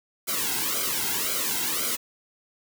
white noise with flanger, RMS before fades -27 dBFS, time 0.27-1.97 s, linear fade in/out 20 ms, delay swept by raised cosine 1.1 to 1.72 ms, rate 1.9 Hz, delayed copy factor -1, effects none

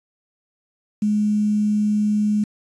sine tone with quantisation, 210 Hz, G#3, 19 cents sharp, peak -16 dBFS, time 1.02-2.44 s, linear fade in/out 5 ms, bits 7, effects resampled to 22050 Hz

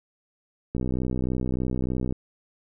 click train, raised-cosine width 3 ms, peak -15 dBFS, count 88, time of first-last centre 0.75-2.124 s, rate 63.3 Hz, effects none

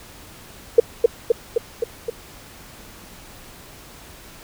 sine tone with echo, 466.2 Hz, A#4, in tune, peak -4 dBFS, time 0.78-0.8 s, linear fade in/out 5 ms, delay 260 ms, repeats 5, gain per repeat -3 dB, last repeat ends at 2.1 s, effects pink hiss -43 dBFS RMS until 4.43 s

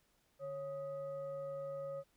sine tone with frequency modulation, 551 Hz, C#5, 11 cents flat, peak -40 dBFS, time 0.39-2.04 s, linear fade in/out 50 ms, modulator 699 Hz, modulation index 0.42, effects pink hiss -75 dBFS RMS until 2.16 s

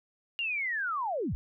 sine linear sweep, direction down, 2844 to 39 Hz, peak -29 dBFS, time 0.39-1.35 s, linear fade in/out 0 ms, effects none

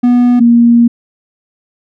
triangle / sine tone pair in turn, 244.3 / 235.8 Hz, B3 / A#3, -19 / +20 cents, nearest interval minor second, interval 61 cents, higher first, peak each -3 dBFS, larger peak neither, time 0.03-0.4 / 0.4-0.88 s, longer second, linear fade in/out 10 ms, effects none

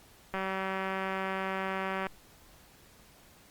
click train, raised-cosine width 0.5 ms, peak -19 dBFS, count 331, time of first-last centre 0.34-2.068 s, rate 191 Hz, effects pink hiss -58 dBFS RMS until 3.5 s + Opus 48 kbps

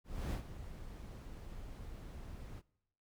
brown noise with ADSR envelope, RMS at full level -35 dBFS, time 0.04-2.62 s, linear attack 280 ms, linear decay 100 ms, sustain -13 dB, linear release 36 ms, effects noise-tail reverb RT60 0.8 s tail -23 dB re dry

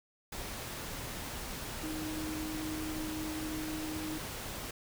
sine tone in noise, 311.5 Hz, D#4, 2 cents sharp, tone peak -37 dBFS, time 1.83-4.18 s, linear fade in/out 5 ms, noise pink, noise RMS -41 dBFS, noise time 0.32-4.71 s, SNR +1 dB, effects none

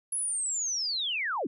sine linear sweep, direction down, 10620 to 205.3 Hz, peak -28 dBFS, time 0.12-1.47 s, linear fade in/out 5 ms, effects none

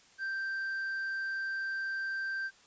triangle tone, 1568 Hz, G6, in tune, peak -31 dBFS, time 0.18-2.51 s, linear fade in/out 50 ms, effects white hiss -61 dBFS RMS until 2.66 s + resampled to 16000 Hz

